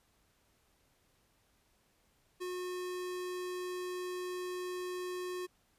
square tone, 362.3 Hz, F#4, 36 cents flat, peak -38 dBFS, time 2.4-5.47 s, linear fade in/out 20 ms, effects pink hiss -72 dBFS RMS until 5.78 s + resampled to 32000 Hz

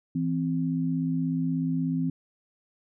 sine tone pair together, 164.42 / 261 Hz, E3 / C4, -4 / -4 cents, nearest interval minor sixth, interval 800 cents, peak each -27 dBFS, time 0.15-2.1 s, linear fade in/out 5 ms, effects none

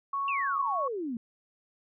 sine tone, 1108.7 Hz, C#6, in tune, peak -28 dBFS, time 0.13-0.88 s, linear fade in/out 5 ms
sine exponential sweep, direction down, 2794 to 220 Hz, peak -31 dBFS, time 0.28-1.17 s, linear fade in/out 2 ms
effects none

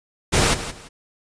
pink noise with echo, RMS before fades -17 dBFS, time 0.32-0.55 s, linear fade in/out 20 ms, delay 170 ms, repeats 2, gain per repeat -12 dB, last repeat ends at 0.89 s, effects resampled to 22050 Hz

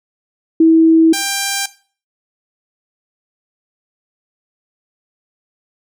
sine / 5% pulse tone pair in turn, 324.3 / 792.1 Hz, E4 / G5, -28 / +18 cents, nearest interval octave + minor third, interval 1546 cents, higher second, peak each -5 dBFS, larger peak neither, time 0.6-1.13 / 1.13-1.66 s, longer neither, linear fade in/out 5 ms, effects noise-tail reverb RT60 0.4 s tail -17 dB re dry

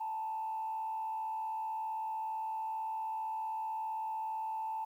sine tone with frequency modulation, 881 Hz, A5, 2 cents sharp, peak -34 dBFS, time 0-4.85 s, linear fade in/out 10 ms, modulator 75.5 Hz, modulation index 0.47, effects tanh soft clip ceiling -30 dBFS + 11-bit

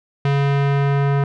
square tone with low-pass filter sweep, 140.4 Hz, C#3, 22 cents sharp, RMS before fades -17 dBFS, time 0.25-1.24 s, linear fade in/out 2 ms, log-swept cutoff 3000 to 1600 Hz, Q 1, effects none

